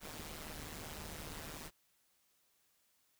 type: noise with amplitude modulation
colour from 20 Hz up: pink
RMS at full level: -44 dBFS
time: 0-1.71 s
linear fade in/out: 50 ms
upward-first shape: sine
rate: 154 Hz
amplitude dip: 75%
effects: white hiss -75 dBFS RMS until 3.19 s